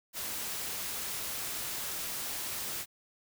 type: noise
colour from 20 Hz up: white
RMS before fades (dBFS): -37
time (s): 0.13-2.86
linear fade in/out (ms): 50
effects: none